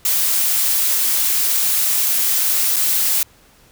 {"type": "noise with dropouts", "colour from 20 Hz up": "blue", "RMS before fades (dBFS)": -17, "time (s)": [0.05, 3.23], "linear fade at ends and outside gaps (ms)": 2, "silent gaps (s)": [2.761, 2.765], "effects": ["pink hiss -51 dBFS RMS until 3.71 s"]}